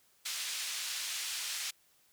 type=band-pass noise; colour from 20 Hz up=pink; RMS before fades=-38 dBFS; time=0.25-1.71 s; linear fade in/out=10 ms; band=2800 to 9100 Hz; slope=12 dB/octave; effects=white hiss -68 dBFS RMS until 2.12 s